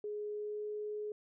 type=tone with pitch glide; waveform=sine; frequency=418.4 to 421.1 Hz; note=G#4 to G#4; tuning=+13 to +24 cents; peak=-37 dBFS; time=0.04-1.12 s; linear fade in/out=2 ms; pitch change=+11 cents; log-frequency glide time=0.31-0.66 s; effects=none